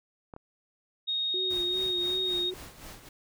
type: clicks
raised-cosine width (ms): 1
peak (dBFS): -29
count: 2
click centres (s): 0.338 / 0.364
type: tone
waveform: sine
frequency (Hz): 3729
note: A#7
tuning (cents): 0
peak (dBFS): -27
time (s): 1.07-2.51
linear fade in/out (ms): 20
type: tone with vibrato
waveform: sine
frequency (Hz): 365.1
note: F#4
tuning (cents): -23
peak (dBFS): -34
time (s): 1.34-2.54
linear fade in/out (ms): 2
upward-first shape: sine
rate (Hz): 2.6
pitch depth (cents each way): 54
type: noise with tremolo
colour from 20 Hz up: pink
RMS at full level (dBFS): -44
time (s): 1.5-3.09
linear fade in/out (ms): 5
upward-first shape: sine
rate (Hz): 3.8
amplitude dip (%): 65
effects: none